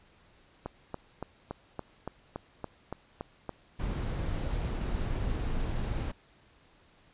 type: click train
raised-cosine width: 1 ms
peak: -21 dBFS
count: 11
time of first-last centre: 0.66-3.493 s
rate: 3.53 Hz
type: noise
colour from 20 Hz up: brown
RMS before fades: -32 dBFS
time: 3.79-6.12 s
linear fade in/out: 10 ms
effects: pink hiss -62 dBFS RMS until 7.13 s + resampled to 8000 Hz